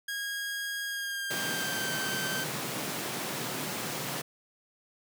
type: tone with pitch glide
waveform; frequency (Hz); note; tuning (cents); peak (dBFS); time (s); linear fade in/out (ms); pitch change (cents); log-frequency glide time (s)
sawtooth; 1637 to 1551.4; G#6 to G6; -25 to -18; -29; 0.08-2.44; 5; -93; 0.86-1.93
type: high-pass noise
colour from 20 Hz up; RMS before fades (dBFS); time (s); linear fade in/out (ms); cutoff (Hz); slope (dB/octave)
pink; -35; 1.3-4.22; 10; 120; 48
effects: none